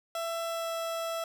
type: tone with pitch glide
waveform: 30% pulse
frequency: 667 to 662 Hz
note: E5 to E5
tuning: +20 to +7 cents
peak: -29 dBFS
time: 0.15-1.24 s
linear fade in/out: 2 ms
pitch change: -13 cents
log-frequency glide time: 0.45-0.71 s
effects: none